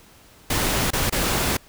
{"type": "noise with dropouts", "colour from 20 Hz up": "pink", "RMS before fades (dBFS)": -22, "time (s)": [0.5, 1.57], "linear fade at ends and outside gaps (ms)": 5, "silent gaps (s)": [[0.906, 0.932], [1.098, 1.123]], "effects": ["pink hiss -51 dBFS RMS until 1.68 s"]}